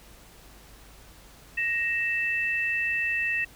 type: tone pair together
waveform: sine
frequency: 1872 / 2647 Hz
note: A#6 / E7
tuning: +7 / +7 cents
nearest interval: tritone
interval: 600 cents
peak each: -27 dBFS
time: 1.57-3.45 s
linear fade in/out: 10 ms
effects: added 50 Hz sine -54 dBFS peak until 3.55 s + pink hiss -52 dBFS RMS until 3.55 s